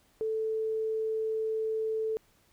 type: tone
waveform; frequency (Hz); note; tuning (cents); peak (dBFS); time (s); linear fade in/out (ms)
sine; 440; A4; 0; -28; 0.21-2.17; 0
effects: pink hiss -66 dBFS RMS until 2.52 s